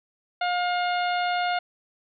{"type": "harmonic tone", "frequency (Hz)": 712, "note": "F5", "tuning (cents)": 33, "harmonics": [1, 2, 3, 4, 5, 6], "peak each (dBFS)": [-24, -30, -34, -36, -38, -40], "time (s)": [0.41, 1.59], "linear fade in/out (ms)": 5, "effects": []}